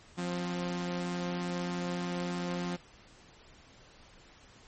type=tone pair together; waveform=sawtooth; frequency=176.4 / 263 Hz; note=F3 / C4; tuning=+18 / +9 cents; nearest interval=perfect fifth; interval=691 cents; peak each=-29 / -37 dBFS; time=0.17-2.77 s; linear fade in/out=20 ms; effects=pink hiss -57 dBFS RMS until 4.67 s + MP3 32 kbps